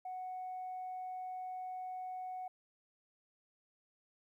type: tone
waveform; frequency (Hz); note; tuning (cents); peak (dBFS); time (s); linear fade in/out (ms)
sine; 740; F#5; 0; -39; 0.05-2.48; 5
effects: tanh soft clip ceiling -37 dBFS + 13-bit

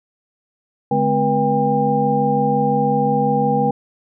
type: tone cluster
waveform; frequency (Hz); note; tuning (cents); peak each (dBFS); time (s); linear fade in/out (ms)
sine; 145.3 / 211.7 / 257.5 / 482.7 / 799; D3 / G#3 / C4 / B4 / G5; -18 / +33 / -28 / -40 / +33; -23 / -21 / -24 / -20 / -18; 0.91-3.71; 5
effects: none

